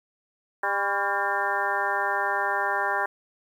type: harmonic tone with a mistuned harmonic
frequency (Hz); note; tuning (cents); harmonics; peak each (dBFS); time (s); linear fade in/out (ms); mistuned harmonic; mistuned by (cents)
200; G3; +35; 2 / 3 / 4 / 5 / 6 / 7 / 8 / 9; -35 / -34 / -29 / -30 / -34 / -32 / -30 / -31; 0.63-3.06; 5; 6; -100
effects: 9-bit